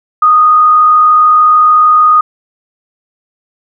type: tone with frequency modulation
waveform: sine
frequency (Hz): 1237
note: D#6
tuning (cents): -10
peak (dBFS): -3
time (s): 0.22-2.21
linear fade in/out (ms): 5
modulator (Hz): 46.5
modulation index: 0.34
effects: none